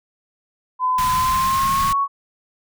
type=tone with pitch glide; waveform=sine; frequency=1014 to 1112.2 Hz; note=B5 to C#6; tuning=+45 to +5 cents; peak=-16 dBFS; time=0.79-2.08 s; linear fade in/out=50 ms; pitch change=+160 cents; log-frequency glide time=1.1-1.96 s
type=band-stop noise; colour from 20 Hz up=pink; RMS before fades=-27 dBFS; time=0.98-1.93 s; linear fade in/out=5 ms; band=230 to 1100 Hz; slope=48 dB/octave
effects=none